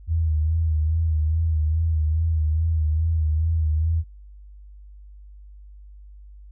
sine tone with vibrato, 79.5 Hz, D#2, 38 cents sharp, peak -18 dBFS, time 0.07-4.04 s, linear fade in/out 50 ms, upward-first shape sine, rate 2.4 Hz, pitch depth 59 cents each way, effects added 50 Hz sine -41 dBFS peak until 6.51 s

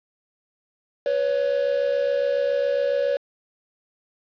triangle tone pair together, 493.9 / 561.1 Hz, B4 / C#5, 0 / +21 cents, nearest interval major second, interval 221 cents, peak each -23 / -19 dBFS, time 1.06-3.17 s, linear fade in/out 2 ms, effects resampled to 11025 Hz + 7-bit

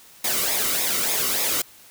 white noise with flanger, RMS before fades -23 dBFS, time 0.24-1.62 s, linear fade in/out 5 ms, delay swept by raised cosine 0.67 to 1.22 ms, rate 3.4 Hz, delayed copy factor -0.6, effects white hiss -49 dBFS RMS until 1.9 s

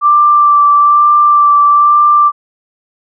sine tone with vibrato, 1174.7 Hz, D6, in tune, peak -4 dBFS, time 0.01-2.32 s, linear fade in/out 50 ms, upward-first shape sine, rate 1.1 Hz, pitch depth 14 cents each way, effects none

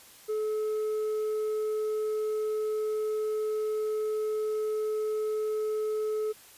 sine tone with tanh clipping, 430 Hz, A4, 40 cents flat, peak -28 dBFS, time 0.28-6.33 s, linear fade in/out 20 ms, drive 3 dB, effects white hiss -53 dBFS RMS until 6.57 s + resampled to 32000 Hz

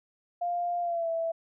sine tone with pitch glide, 700 to 660.7 Hz, F5 to E5, +4 to +4 cents, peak -27 dBFS, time 0.41-1.32 s, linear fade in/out 10 ms, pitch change -100 cents, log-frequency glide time 0.81-1.09 s, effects none

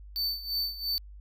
square tone with tremolo, 4542 Hz, C#8, 41 cents sharp, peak -27 dBFS, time 0.16-0.98 s, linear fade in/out 0 ms, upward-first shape sine, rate 2.9 Hz, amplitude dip 80%, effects added 50 Hz sine -44 dBFS peak until 1.2 s

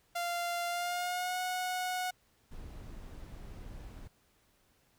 sawtooth tone with pitch glide, 694 to 732.3 Hz, F5 to F#5, -11 to -18 cents, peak -29 dBFS, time 0.15-2.11 s, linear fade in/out 10 ms, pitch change +93 cents, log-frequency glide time 0.67-1.39 s
brown noise, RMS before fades -46 dBFS, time 2.51-4.08 s, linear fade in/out 10 ms
effects pink hiss -70 dBFS RMS until 4.98 s

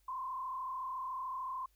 sine tone with frequency modulation, 1039 Hz, C6, 12 cents flat, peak -37 dBFS, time 0.08-1.66 s, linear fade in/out 5 ms, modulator 33.7 Hz, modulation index 1.1, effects added 50 Hz sine -69 dBFS peak until 1.75 s + white hiss -75 dBFS RMS until 1.75 s

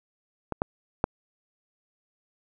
clicks, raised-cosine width 1 ms, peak -15 / -10 / -7 dBFS, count 3, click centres 0.523 / 0.619 / 1.041 s, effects none

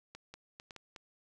clicks, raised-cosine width 0.2 ms, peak -30 dBFS, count 6, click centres 0.15 / 0.34 / 0.599 / 0.708 / 0.763 / 0.962 s, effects none

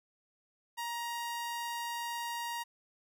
sawtooth tone, 942 Hz, A#5, 18 cents sharp, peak -32 dBFS, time 0.77-2.64 s, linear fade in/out 20 ms, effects none

